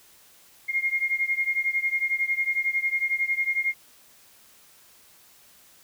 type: beating tone pair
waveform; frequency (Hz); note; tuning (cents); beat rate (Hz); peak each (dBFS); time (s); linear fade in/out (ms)
sine; 2130 / 2141; C7 / C7; +30 / +39; 11; -25 / -27; 0.68-3.74; 20
effects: white hiss -55 dBFS RMS until 5.83 s